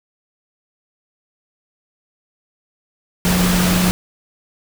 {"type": "tone in noise", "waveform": "sine", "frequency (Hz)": 180.6, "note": "F#3", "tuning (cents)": -42, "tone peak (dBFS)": -15, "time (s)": [3.25, 3.91], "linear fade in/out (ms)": 0, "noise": "pink", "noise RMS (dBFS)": -19, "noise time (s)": [3.25, 3.91], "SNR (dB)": 1, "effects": []}